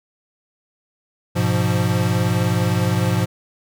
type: chord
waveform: square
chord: F diminished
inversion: first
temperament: equal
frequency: 103.83 / 123.47 / 174.61 Hz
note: Ab2 / Cb3 / F3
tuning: 0 / 0 / 0 cents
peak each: -21 / -22 / -22 dBFS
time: 1.35-3.26 s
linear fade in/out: 20 ms
effects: none